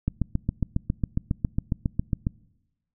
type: click train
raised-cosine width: 5 ms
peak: -11 dBFS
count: 17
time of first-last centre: 0.08-2.269 s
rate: 7.31 Hz
effects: noise-tail reverb RT60 1.0 s tail -24 dB re dry